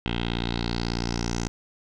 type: tone with low-pass filter sweep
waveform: 10% pulse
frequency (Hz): 58.27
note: A#1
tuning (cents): 0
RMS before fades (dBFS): -28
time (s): 0.06-1.48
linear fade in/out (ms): 0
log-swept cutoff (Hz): 3100 to 6400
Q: 4.6
effects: none